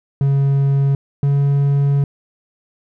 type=tone pair in turn; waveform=triangle; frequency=138.59 / 140.85 Hz; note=C#3 / C#3; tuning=0 / +28 cents; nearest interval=unison; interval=28 cents; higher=second; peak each=-10 dBFS; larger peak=neither; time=0.21-0.95 / 1.23-2.04 s; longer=second; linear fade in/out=2 ms; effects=none